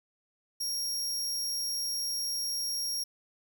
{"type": "tone", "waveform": "sawtooth", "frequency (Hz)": 5588, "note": "F8", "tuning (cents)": 0, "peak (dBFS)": -28, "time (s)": [0.6, 3.04], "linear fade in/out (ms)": 10, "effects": ["11-bit"]}